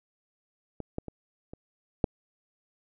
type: clicks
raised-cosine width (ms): 2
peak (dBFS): -22 / -18 / -25 / -28 / -9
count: 5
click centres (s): 0.803 / 0.984 / 1.083 / 1.535 / 2.042
effects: none